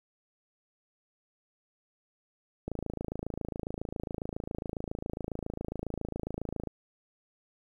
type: click train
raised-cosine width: 2 ms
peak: -21 dBFS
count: 110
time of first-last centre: 2.68-6.673 s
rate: 27.3 Hz
effects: 10-bit